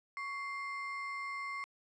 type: ring-modulated tone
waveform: triangle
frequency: 1607 Hz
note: G6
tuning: 43 cents sharp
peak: -33 dBFS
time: 0.17-1.64 s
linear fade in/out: 0 ms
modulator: 492 Hz
effects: resampled to 22050 Hz